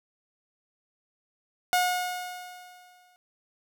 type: tone with exponential decay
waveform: sawtooth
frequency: 723 Hz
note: F#5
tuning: 40 cents flat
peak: -17 dBFS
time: 1.73-3.16 s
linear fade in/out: 0 ms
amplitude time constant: 310 ms
effects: none